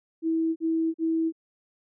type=tone bursts; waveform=sine; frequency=325.1 Hz; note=E4; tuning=24 cents flat; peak=-22 dBFS; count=3; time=0.22-1.324 s; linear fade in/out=50 ms; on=340 ms; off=42 ms; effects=none